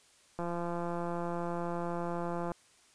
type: click train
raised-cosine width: 1 ms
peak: -23 dBFS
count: 367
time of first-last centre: 0.39-2.518 s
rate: 172 Hz
effects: white hiss -63 dBFS RMS until 2.94 s + resampled to 22050 Hz